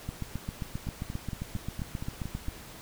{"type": "two click trains", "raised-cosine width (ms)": 5, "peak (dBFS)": [-23, -21], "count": [8, 19], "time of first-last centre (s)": [[0.87, 2.487], [0.09, 2.484]], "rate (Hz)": [4.33, 7.52], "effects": ["pink hiss -47 dBFS RMS until 2.81 s"]}